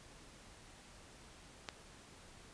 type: click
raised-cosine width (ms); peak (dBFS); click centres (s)
0.2; -23; 1.688
effects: pink hiss -58 dBFS RMS until 2.53 s + resampled to 22050 Hz